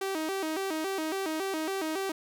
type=tone with vibrato; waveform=sawtooth; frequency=349.2 Hz; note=F4; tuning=in tune; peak=-26 dBFS; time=0.01-2.12 s; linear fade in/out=5 ms; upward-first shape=square; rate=3.6 Hz; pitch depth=180 cents each way; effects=none